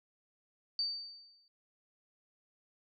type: tone with exponential decay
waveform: sine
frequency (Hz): 4604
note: D8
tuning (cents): -35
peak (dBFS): -29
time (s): 0.79-1.48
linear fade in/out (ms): 1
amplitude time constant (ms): 150
effects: none